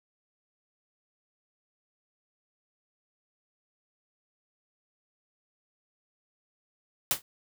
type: noise with exponential decay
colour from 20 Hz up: white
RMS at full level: -21 dBFS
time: 7.11-7.22 s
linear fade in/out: 1 ms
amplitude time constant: 23 ms
effects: none